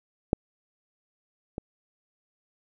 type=clicks; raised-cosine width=2 ms; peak=-7 / -19 dBFS; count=2; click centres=0.331 / 1.581 s; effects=none